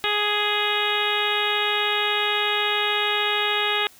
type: harmonic tone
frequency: 416.4 Hz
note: G#4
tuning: 5 cents sharp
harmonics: 1 / 2 / 3 / 4 / 5 / 6 / 7 / 8 / 9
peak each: -29 / -29 / -29 / -29 / -29 / -29 / -29 / -29 / -29 dBFS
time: 0.04-3.87 s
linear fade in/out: 0 ms
effects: white hiss -51 dBFS RMS until 3.99 s